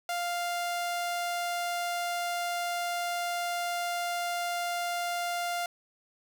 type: tone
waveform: sawtooth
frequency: 698.5 Hz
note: F5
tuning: in tune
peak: -26 dBFS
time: 0.09-5.66 s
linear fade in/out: 2 ms
effects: none